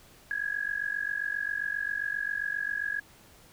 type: tone with amplitude modulation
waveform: sine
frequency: 1661.2 Hz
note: G#6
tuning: in tune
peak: -25 dBFS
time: 0.31-3 s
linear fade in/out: 0 ms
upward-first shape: sine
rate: 47.5 Hz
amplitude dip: 90%
effects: pink hiss -56 dBFS RMS until 3.52 s